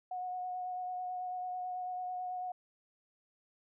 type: tone with vibrato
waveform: sine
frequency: 730 Hz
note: F#5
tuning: 24 cents flat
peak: -36 dBFS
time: 0.11-2.52 s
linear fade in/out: 5 ms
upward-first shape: sine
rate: 9.1 Hz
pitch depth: 15 cents each way
effects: none